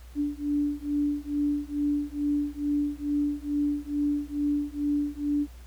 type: beating tone pair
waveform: sine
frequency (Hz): 289.9 / 292.2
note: D4 / D4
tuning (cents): -22 / -9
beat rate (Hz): 2.3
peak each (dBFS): -28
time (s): 0.15-5.47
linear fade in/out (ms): 50
effects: added 60 Hz sine -43 dBFS peak until 5.66 s + pink hiss -56 dBFS RMS until 5.66 s